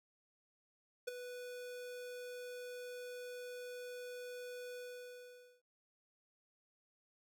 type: tone with ADSR envelope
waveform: square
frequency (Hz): 493.9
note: B4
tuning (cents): 0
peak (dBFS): -36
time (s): 1.07-5.62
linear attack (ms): 12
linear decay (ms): 12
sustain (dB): -10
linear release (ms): 860
effects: none